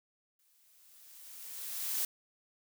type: noise with exponential growth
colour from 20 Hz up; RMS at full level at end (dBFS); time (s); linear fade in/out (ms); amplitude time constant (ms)
blue; -32; 0.39-2.05; 2; 360
effects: none